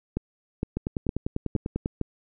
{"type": "two click trains", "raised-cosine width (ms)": 3, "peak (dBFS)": [-14, -13], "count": [12, 5], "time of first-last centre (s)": [[0.77, 1.859], [0.17, 2.013]], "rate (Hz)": [10.1, 2.17], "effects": []}